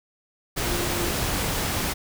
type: tone in noise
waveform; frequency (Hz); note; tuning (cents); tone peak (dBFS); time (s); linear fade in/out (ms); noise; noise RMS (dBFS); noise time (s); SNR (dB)
sine; 349.2; F4; 0; -32; 0.65-1.13; 20; pink; -26; 0.56-1.94; -9
effects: none